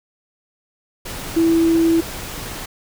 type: tone in noise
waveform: sine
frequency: 330 Hz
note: E4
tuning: 2 cents sharp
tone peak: -12 dBFS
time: 1.36-2.01 s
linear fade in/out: 10 ms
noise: pink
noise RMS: -30 dBFS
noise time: 1.05-2.66 s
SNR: +15 dB
effects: none